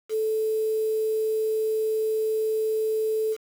sine tone with quantisation, 437.2 Hz, A4, 11 cents flat, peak -22 dBFS, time 0.09-3.37 s, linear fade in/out 50 ms, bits 7, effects none

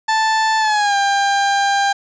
30% pulse tone with pitch glide, 880 to 797.7 Hz, A5 to G5, 0 to +30 cents, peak -11 dBFS, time 0.08-1.93 s, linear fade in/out 10 ms, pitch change -170 cents, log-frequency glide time 0.59-0.96 s, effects resampled to 16000 Hz + 7-bit

